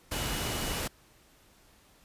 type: tone in noise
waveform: sine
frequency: 2937 Hz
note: F#7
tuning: 13 cents flat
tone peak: -42 dBFS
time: 0.12-0.8 s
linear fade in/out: 10 ms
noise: pink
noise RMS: -33 dBFS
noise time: 0.11-0.88 s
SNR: -12 dB
effects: pink hiss -61 dBFS RMS until 2.04 s + resampled to 32000 Hz